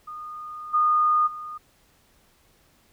sine tone with level steps, 1226 Hz, D#6, 26 cents flat, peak -34 / -17 / -33 dBFS, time 0.07-1.58 s, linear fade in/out 10 ms, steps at 0.73 / 1.26 s, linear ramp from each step 20 ms, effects pink hiss -61 dBFS RMS until 2.92 s

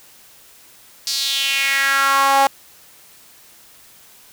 sawtooth tone with high-pass filter sweep, 274.2 Hz, C#4, 19 cents flat, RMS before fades -17 dBFS, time 1.07-2.47 s, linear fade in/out 2 ms, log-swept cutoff 4900 to 750 Hz, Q 3.7, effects white hiss -47 dBFS RMS until 4.32 s

